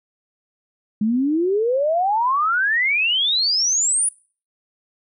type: exponential sweep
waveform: sine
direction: up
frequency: 206.3 to 9890 Hz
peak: -16 dBFS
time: 1.01-4.09 s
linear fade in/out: 5 ms
effects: noise-tail reverb RT60 0.4 s tail -23 dB re dry